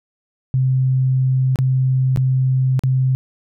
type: tone with dropouts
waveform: sine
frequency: 130.4 Hz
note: C3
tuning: 5 cents flat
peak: -13 dBFS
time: 0.54-3.15 s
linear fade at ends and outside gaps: 0 ms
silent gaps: 1.558-1.588 / 2.161-2.173 / 2.793-2.836 s
effects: none